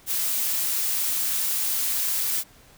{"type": "noise", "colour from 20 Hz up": "blue", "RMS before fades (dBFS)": -25, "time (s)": [0.06, 2.44], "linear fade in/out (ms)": 50, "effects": ["pink hiss -53 dBFS RMS until 2.77 s"]}